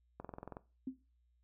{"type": "click train", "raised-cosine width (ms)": 1, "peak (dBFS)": -31, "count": 9, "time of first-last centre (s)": [0.2, 0.569], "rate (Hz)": 21.7}
{"type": "tone with exponential decay", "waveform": "sine", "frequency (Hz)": 261.1, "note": "C4", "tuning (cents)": -3, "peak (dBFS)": -34, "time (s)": [0.87, 0.99], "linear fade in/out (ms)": 5, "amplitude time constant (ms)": 25}
{"effects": ["noise-tail reverb RT60 0.3 s tail -18 dB re dry", "added 60 Hz sine -70 dBFS peak until 1.43 s"]}